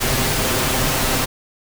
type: noise with comb filter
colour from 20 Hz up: pink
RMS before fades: -19 dBFS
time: 0-1.26 s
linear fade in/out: 20 ms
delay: 7.7 ms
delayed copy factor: +0.55
effects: none